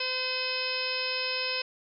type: harmonic tone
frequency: 512 Hz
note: C5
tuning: 38 cents flat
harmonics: 1 / 2 / 3 / 4 / 5 / 6 / 7 / 8 / 9 / 10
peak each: -37 / -41 / -41 / -42 / -33 / -39 / -44 / -40 / -43 / -33 dBFS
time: 0-1.62 s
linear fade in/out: 5 ms
effects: none